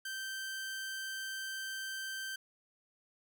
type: tone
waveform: sawtooth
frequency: 1558 Hz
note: G6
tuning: 11 cents flat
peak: -35 dBFS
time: 0.05-2.36 s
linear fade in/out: 5 ms
effects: none